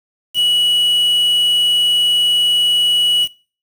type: tone with quantisation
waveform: triangle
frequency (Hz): 2930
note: F#7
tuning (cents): -18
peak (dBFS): -10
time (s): 0.34-3.28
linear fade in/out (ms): 50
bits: 5
effects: noise-tail reverb RT60 0.4 s tail -21 dB re dry